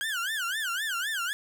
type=tone with vibrato; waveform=30% pulse; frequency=1568 Hz; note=G6; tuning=in tune; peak=-26 dBFS; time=0.01-1.33 s; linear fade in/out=0 ms; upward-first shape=sine; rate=3.9 Hz; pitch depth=240 cents each way; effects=11-bit